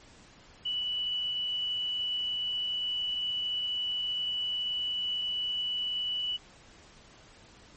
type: tone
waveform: sine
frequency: 2960 Hz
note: F#7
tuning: in tune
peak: -29 dBFS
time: 0.65-6.37 s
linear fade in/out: 10 ms
effects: pink hiss -55 dBFS RMS until 7.76 s + MP3 32 kbps